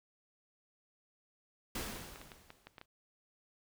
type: noise with exponential decay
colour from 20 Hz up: pink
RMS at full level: -38 dBFS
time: 1.75-2.86 s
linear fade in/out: 5 ms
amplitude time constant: 240 ms
type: clicks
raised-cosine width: 0.3 ms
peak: -33 dBFS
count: 8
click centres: 1.961 / 2.159 / 2.215 / 2.318 / 2.504 / 2.67 / 2.782 / 2.814 s
effects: none